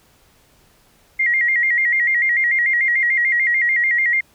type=tone with vibrato; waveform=sine; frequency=2007 Hz; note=B6; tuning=27 cents sharp; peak=-14 dBFS; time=1.19-4.21 s; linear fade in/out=10 ms; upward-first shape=square; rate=6.8 Hz; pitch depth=87 cents each way; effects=pink hiss -55 dBFS RMS until 4.34 s